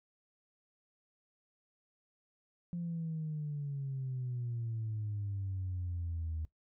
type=exponential sweep; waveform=sine; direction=down; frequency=174.61 to 78.2 Hz; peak=-34 dBFS; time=2.73-6.45 s; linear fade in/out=0 ms; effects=noise-tail reverb RT60 0.1 s tail -18 dB re dry + tanh soft clip ceiling -31 dBFS